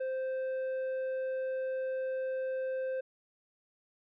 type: tone with tanh clipping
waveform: sine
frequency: 522 Hz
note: C5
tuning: 4 cents flat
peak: -33 dBFS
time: 0-3.01 s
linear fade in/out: 10 ms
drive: 6 dB
effects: none